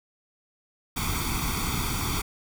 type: noise with comb filter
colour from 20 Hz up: pink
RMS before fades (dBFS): -28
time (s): 0.96-2.22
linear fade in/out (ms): 10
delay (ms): 0.87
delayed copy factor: +0.85
effects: none